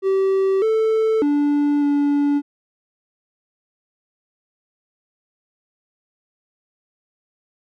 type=tone with pitch steps; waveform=triangle; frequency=385.5 / 441.1 / 290.5 / 287.4 Hz; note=G4 / A4 / D4 / D4; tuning=-29 / +4 / -19 / -37 cents; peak=-13 dBFS; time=0.02-2.42 s; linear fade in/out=50 ms; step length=600 ms; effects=none